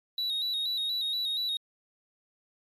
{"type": "tone with vibrato", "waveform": "sine", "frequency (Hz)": 3842, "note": "B7", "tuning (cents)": -48, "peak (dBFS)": -25, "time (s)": [0.18, 1.57], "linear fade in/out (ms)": 2, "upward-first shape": "square", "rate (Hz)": 4.2, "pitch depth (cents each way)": 44, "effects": ["tanh soft clip ceiling -27 dBFS", "MP3 64 kbps"]}